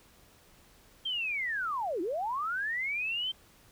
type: linear two-way sweep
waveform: sine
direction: down then up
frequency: 3200 to 313.5 to 3152 Hz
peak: -30 dBFS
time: 1.05-3.32 s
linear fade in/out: 10 ms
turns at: 2.01 s
effects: pink hiss -60 dBFS RMS until 3.71 s